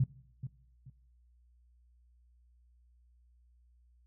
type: tone with echo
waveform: sine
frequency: 130.81 Hz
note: C3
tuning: in tune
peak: -23 dBFS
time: 0-0.04 s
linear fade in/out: 5 ms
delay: 430 ms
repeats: 2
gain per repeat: -12 dB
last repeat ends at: 0.9 s
effects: noise-tail reverb RT60 0.8 s tail -20 dB re dry + added 60 Hz sine -62 dBFS peak until 4.06 s